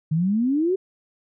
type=exponential sweep; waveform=sine; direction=up; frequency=150.4 to 392 Hz; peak=-18 dBFS; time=0.11-0.76 s; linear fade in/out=10 ms; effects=none